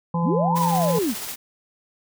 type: harmonic tone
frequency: 169.7 Hz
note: F3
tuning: 49 cents flat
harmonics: 1 / 3 / 5 / 6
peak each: -21 / -31 / -30 / -29 dBFS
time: 0.14-0.99 s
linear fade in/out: 5 ms
type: linear two-way sweep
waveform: sine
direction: up then down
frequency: 117.1 to 1035 to 179.5 Hz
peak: -20 dBFS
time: 0.22-1.15 s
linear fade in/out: 50 ms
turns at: 0.58 s
type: noise with tremolo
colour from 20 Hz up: white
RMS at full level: -31 dBFS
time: 0.55-1.36 s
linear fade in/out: 20 ms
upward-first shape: square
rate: 15 Hz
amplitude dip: 25%
effects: none